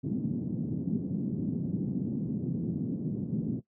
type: band-pass noise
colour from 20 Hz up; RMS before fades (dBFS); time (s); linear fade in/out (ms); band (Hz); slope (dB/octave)
pink; -32; 0.03-3.61; 20; 150 to 270; 24
effects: noise-tail reverb RT60 0.1 s tail -17 dB re dry